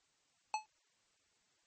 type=tone with exponential decay; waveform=square; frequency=862 Hz; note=A5; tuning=36 cents flat; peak=-30 dBFS; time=0.54-0.66 s; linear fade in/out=1 ms; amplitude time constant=26 ms; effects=white hiss -75 dBFS RMS until 1.66 s + MP3 32 kbps